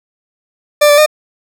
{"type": "tone with pitch steps", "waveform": "40% pulse", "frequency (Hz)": [592, 584, 608], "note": ["D5", "D5", "D#5"], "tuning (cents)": [14, -10, -40], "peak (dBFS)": -4, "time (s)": [0.81, 1.062], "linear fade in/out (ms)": 10, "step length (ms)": 84, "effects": []}